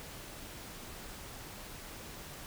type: silence
effects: pink hiss -47 dBFS RMS until 2.46 s